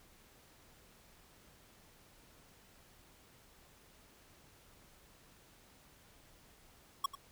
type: tone with echo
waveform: square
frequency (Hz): 1108.7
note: C#6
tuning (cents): 0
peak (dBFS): -30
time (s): 7.04-7.06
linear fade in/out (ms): 5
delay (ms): 93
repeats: 1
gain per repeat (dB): -14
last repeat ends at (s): 7.153
effects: pink hiss -63 dBFS RMS until 7.31 s